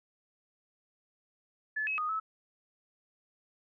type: tone with pitch steps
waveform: sine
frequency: 1726 / 2566 / 1237 / 1299 Hz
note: A6 / E7 / D#6 / E6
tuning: -34 / -47 / -10 / -26 cents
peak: -30 dBFS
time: 1.76-2.2 s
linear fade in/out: 10 ms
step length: 110 ms
effects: none